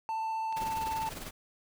triangle tone with vibrato, 888 Hz, A5, 16 cents sharp, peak -29 dBFS, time 0.09-1.09 s, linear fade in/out 0 ms, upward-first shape triangle, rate 15 Hz, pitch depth 10 cents each way
click, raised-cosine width 0.2 ms, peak -31 dBFS, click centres 0.526 s
pink noise with tremolo, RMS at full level -39 dBFS, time 0.56-1.31 s, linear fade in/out 10 ms, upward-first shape triangle, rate 20 Hz, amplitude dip 70%
effects none

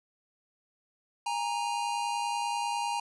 square tone pair together, 822.2 / 932.3 Hz, G#5 / A#5, -18 / 0 cents, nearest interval major second, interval 218 cents, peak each -34 / -32 dBFS, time 1.26-3 s, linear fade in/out 5 ms, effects resampled to 24000 Hz

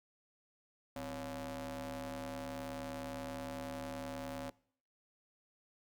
sawtooth ring-modulated tone, 149.9 Hz, D3, 36 cents sharp, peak -34 dBFS, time 0.96-4.5 s, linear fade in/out 2 ms, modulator 410 Hz, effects noise-tail reverb RT60 0.6 s tail -23 dB re dry + Opus 48 kbps

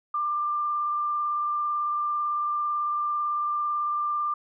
sine tone with vibrato, 1189 Hz, D6, 21 cents sharp, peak -24 dBFS, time 0.14-4.34 s, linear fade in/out 5 ms, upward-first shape triangle, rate 18 Hz, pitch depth 14 cents each way, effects none

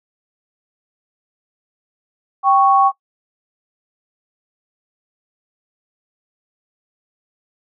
sine tone pair together, 784 / 1108.7 Hz, G5 / C#6, 0 / 0 cents, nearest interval tritone, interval 600 cents, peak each -12 dBFS, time 2.43-2.92 s, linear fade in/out 50 ms, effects noise-tail reverb RT60 0.1 s tail -20 dB re dry

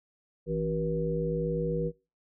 harmonic tone with a mistuned harmonic, 54 Hz, A1, 32 cents flat, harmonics 1 / 3 / 5 / 7 / 9, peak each -38 / -31 / -41 / -35 / -31 dBFS, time 0.46-1.92 s, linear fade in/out 50 ms, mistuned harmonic 9, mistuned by -25 cents, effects noise-tail reverb RT60 0.3 s tail -23 dB re dry

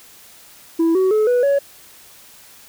sine tone with pitch steps, 329.6 / 376.4 / 429.9 / 491 / 560.8 Hz, E4 / F#4 / A4 / B4 / C#5, 0 / +30 / -40 / -10 / +20 cents, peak -10 dBFS, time 0.79-1.59 s, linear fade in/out 10 ms, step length 160 ms, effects tanh soft clip ceiling -12 dBFS + white hiss -45 dBFS RMS until 2.68 s

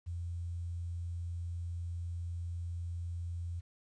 sine tone with quantisation, 86 Hz, F2, 26 cents flat, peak -36 dBFS, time 0.06-3.61 s, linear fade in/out 20 ms, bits 11, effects resampled to 22050 Hz

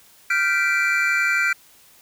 triangle chord, G dominant seventh, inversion third, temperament equal with one note detuned, 1396.9 / 1548.2 / 1975.5 / 2349 Hz, F6 / G6 / B6 / D7, 0 / -22 / 0 / 0 cents, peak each -21 / -22 / -24 / -20 dBFS, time 0.3-1.53 s, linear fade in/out 5 ms, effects white hiss -52 dBFS RMS until 2.01 s

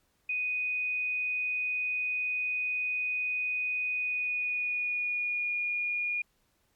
sine tone with pitch glide, 2489 to 2435 Hz, D#7 to D#7, 0 to -38 cents, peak -28 dBFS, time 0.29-6.22 s, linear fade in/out 5 ms, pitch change -38 cents, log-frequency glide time 3.92-5.55 s, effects pink hiss -72 dBFS RMS until 6.75 s + MP3 96 kbps

